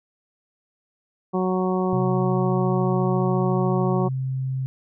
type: harmonic tone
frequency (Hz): 185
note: F#3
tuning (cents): 0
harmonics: 1 / 2 / 3 / 4 / 5 / 6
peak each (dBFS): -23 / -24 / -31 / -30 / -33 / -32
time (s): 1.33-4.09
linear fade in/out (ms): 20
type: tone with pitch glide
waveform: sine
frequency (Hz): 130.81 to 131.64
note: C3 to C3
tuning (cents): 0 to +11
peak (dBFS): -23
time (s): 1.93-4.66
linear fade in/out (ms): 0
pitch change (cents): +11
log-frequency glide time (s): 3.04-4.44
effects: none